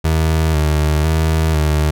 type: tone with vibrato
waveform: 30% pulse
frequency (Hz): 77.78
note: D#2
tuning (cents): 0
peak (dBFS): -10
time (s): 0.04-1.91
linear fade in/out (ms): 10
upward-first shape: square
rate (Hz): 1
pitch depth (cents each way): 43
effects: none